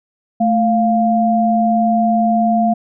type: tone pair together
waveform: sine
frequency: 220 / 698.5 Hz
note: A3 / F5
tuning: 0 / 0 cents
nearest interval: octave + minor sixth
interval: 2000 cents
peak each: -14 dBFS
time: 0.4-2.74 s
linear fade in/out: 10 ms
effects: none